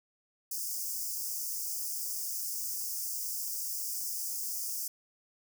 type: high-pass noise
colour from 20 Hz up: white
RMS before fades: -36 dBFS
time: 0.51-4.88 s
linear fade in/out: 5 ms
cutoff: 4900 Hz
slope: 96 dB/octave
effects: none